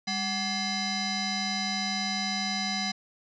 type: tone with frequency modulation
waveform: sine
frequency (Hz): 2105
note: C7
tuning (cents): +10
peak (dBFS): -27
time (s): 0.07-2.92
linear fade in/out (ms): 10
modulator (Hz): 952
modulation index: 3.5
effects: none